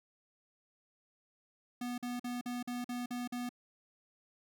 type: tone bursts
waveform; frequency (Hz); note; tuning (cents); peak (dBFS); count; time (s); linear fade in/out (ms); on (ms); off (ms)
square; 244.6; B3; -16; -37; 8; 1.81-3.492; 5; 170; 46
effects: none